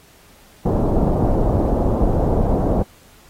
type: low-pass noise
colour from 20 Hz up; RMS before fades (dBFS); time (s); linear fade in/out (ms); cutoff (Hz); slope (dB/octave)
pink; -17; 0.65-2.83; 10; 740; 24
effects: pink hiss -50 dBFS RMS until 3.29 s + AAC 48 kbps